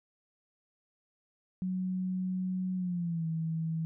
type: tone with pitch glide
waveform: sine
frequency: 185 to 161.98 Hz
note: F#3 to E3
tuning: 0 to -30 cents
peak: -30 dBFS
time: 1.62-3.85 s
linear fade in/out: 0 ms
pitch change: -230 cents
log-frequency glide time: 2.76-3.26 s
effects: none

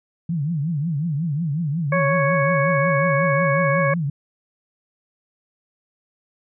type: tone with vibrato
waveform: sine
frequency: 155.56 Hz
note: D#3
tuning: in tune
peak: -20 dBFS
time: 0.29-4.1 s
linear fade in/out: 5 ms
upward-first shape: triangle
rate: 5.5 Hz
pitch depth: 240 cents each way
type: harmonic tone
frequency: 554.4 Hz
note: C#5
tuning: in tune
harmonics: 1 / 2 / 3 / 4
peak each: -20 / -23 / -25 / -26 dBFS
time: 1.92-3.94 s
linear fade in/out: 5 ms
effects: none

